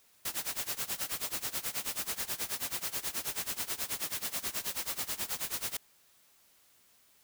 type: noise with tremolo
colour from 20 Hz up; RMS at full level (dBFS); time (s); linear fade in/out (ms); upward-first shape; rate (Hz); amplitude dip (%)
white; -33; 0.25-5.77; 5; sine; 9.3; 90
effects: white hiss -65 dBFS RMS until 7.23 s